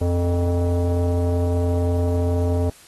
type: tone with low-pass filter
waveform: square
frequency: 87.31 Hz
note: F2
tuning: in tune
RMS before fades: -20 dBFS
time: 0.01-2.7 s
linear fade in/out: 5 ms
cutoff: 560 Hz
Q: 2.5
effects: white hiss -48 dBFS RMS until 2.87 s + AAC 32 kbps